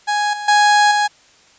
30% pulse tone with level steps, 830.6 Hz, G#5, in tune, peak -13 / -22 / -7 / -11 dBFS, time 0.07-1.08 s, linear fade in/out 20 ms, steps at 0.33 / 0.48 / 0.91 s, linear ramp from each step 5 ms, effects white hiss -50 dBFS RMS until 1.58 s + resampled to 16000 Hz

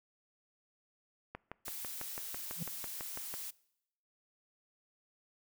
click train, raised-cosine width 0.5 ms, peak -27 dBFS, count 13, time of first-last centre 1.35-3.34 s, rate 6.03 Hz
blue noise, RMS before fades -43 dBFS, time 1.65-3.51 s, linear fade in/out 10 ms
triangle tone with exponential growth, 168.8 Hz, E3, 41 cents sharp, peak -31 dBFS, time 2.55-2.63 s, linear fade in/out 5 ms, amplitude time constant 17 ms
effects noise-tail reverb RT60 0.8 s tail -23 dB re dry

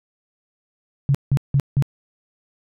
sine tone bursts, 138.59 Hz, C#3, in tune, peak -13 dBFS, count 4, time 1.09-1.824 s, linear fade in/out 0 ms, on 56 ms, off 170 ms, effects none

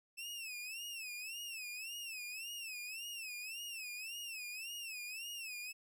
sawtooth tone with vibrato, 2637 Hz, E7, in tune, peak -40 dBFS, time 0.17-5.73 s, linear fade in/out 20 ms, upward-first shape sine, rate 1.8 Hz, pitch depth 150 cents each way, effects none

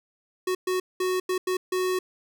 square tone bursts at uneven times, 369.2 Hz, F#4, 4 cents flat, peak -24 dBFS, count 6, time 0.47-0.55 / 0.67-0.8 / 1-1.2 / 1.29-1.38 / 1.47-1.57 / 1.72-1.99 s, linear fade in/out 5 ms, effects none

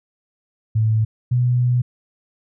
sine tone pair in turn, 110 / 123.47 Hz, A2 / B2, 0 / 0 cents, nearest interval major second, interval 200 cents, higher second, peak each -14 dBFS, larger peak neither, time 0.75-1.05 / 1.31-1.82 s, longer second, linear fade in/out 10 ms, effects none

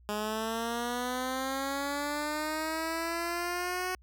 10% pulse linear sweep, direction up, 207.7 to 370 Hz, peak -23 dBFS, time 0.09-3.95 s, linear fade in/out 0 ms, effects added 60 Hz sine -55 dBFS peak until 4.02 s

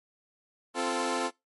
15% pulse chord, F major, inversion second, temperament equal with one note detuned, 261.6 / 346.2 / 440 Hz, C4 / F4 / A4, 0 / -15 / 0 cents, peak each -26 dBFS, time 0.74-1.31 s, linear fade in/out 50 ms, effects noise-tail reverb RT60 0.2 s tail -23 dB re dry + MP3 48 kbps

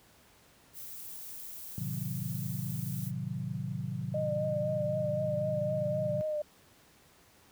violet noise, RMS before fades -44 dBFS, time 0.73-3.12 s, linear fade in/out 50 ms
sine chord, A diminished seventh, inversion none, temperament equal, 110 / 130.81 / 155.56 / 185 Hz, A2 / C3 / Eb3 / Gb3, 0 / 0 / 0 / 0 cents, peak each -40 / -37 / -39 / -39 dBFS, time 1.78-6.21 s, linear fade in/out 0 ms
sine tone with vibrato, 609 Hz, D#5, 37 cents flat, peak -30 dBFS, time 4.14-6.42 s, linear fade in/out 5 ms, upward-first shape triangle, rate 3.9 Hz, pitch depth 38 cents each way
effects pink hiss -61 dBFS RMS until 7.51 s + high-pass 60 Hz 12 dB/octave

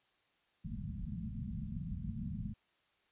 white low-pass noise, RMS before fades -41 dBFS, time 0.64-2.54 s, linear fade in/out 10 ms, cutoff 230 Hz, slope 96 dB/octave, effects white hiss -74 dBFS RMS until 3.11 s + resampled to 8000 Hz

